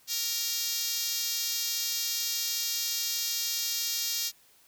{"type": "tone with high-pass filter", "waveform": "5% pulse", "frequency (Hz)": 466.2, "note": "A#4", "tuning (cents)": 0, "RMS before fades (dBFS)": -31, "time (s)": [0.07, 4.32], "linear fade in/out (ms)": 50, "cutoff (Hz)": 5300, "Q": 0.87, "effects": ["white hiss -61 dBFS RMS until 4.67 s"]}